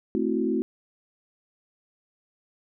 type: chord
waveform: sine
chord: F# half-diminished seventh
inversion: first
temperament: equal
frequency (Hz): 220 / 261.6 / 329.6 / 370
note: A3 / C4 / E4 / F#4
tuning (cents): 0 / 0 / 0 / 0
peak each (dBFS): -28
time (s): 0.15-0.62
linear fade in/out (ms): 0
effects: none